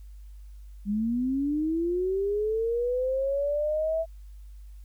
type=linear sweep; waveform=sine; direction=up; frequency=197.8 to 659.3 Hz; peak=-24 dBFS; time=0.85-4.06 s; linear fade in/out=50 ms; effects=added 50 Hz sine -42 dBFS peak until 4.84 s + white hiss -68 dBFS RMS until 4.84 s